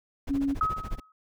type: noise with tremolo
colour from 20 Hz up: brown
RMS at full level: -32 dBFS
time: 0.27-1 s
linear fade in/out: 5 ms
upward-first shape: sine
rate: 14 Hz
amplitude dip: 100%
type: tone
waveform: sine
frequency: 277.5 Hz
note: C#4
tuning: 2 cents sharp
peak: -24 dBFS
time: 0.29-0.55 s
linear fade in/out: 20 ms
type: tone with exponential decay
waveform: sine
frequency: 1274 Hz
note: D#6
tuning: 41 cents sharp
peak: -20 dBFS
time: 0.61-1.12 s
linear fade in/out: 2 ms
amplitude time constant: 110 ms
effects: none